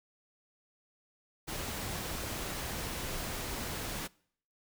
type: noise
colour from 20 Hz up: pink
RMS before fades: -38 dBFS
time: 1.47-4.08 s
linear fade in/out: 20 ms
effects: noise-tail reverb RT60 0.6 s tail -24 dB re dry